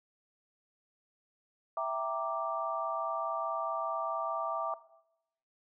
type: chord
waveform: sine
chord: E half-diminished seventh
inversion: none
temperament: equal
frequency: 659.3 / 784 / 932.3 / 1174.7 Hz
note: E5 / G5 / Bb5 / D6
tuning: 0 / 0 / 0 / 0 cents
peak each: -34 / -40 / -39 / -35 dBFS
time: 1.77-4.74 s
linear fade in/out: 2 ms
effects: noise-tail reverb RT60 0.8 s tail -17 dB re dry